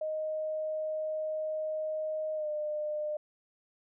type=tone with pitch glide; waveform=sine; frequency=622.3 to 603.5 Hz; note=D#5 to D5; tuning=0 to +47 cents; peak=-31 dBFS; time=0.01-3.17 s; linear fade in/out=5 ms; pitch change=-53 cents; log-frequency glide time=2.35-2.48 s; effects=none